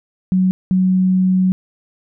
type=tone bursts at uneven times; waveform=sine; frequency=185.9 Hz; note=F#3; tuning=8 cents sharp; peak=-11 dBFS; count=2; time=0.32-0.51 / 0.71-1.52 s; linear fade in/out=0 ms; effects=none